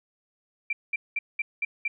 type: tone bursts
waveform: sine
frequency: 2354 Hz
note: D7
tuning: 3 cents sharp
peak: -24 dBFS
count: 6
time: 0.7-1.88 s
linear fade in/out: 5 ms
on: 30 ms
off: 200 ms
effects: none